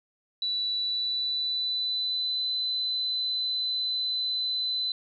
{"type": "tone with pitch glide", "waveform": "sine", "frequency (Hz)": [3951, 4022], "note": ["B7", "B7"], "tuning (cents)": [0, 31], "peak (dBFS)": -26, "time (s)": [0.42, 4.92], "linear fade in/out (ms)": 2, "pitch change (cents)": 31, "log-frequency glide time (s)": [0.78, 2.53], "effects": []}